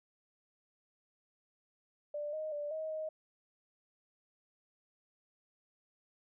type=tone with pitch steps; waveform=sine; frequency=590 / 622 / 587 / 631 / 626 Hz; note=D5 / D#5 / D5 / D#5 / D#5; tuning=+8 / -1 / -1 / +24 / +10 cents; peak=-36 dBFS; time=2.14-3.09 s; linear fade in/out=5 ms; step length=190 ms; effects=none